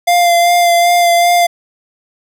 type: tone with vibrato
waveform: square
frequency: 695 Hz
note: F5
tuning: 9 cents flat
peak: -8 dBFS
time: 0.07-1.47 s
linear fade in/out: 10 ms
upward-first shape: sine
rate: 2.6 Hz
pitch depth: 19 cents each way
effects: none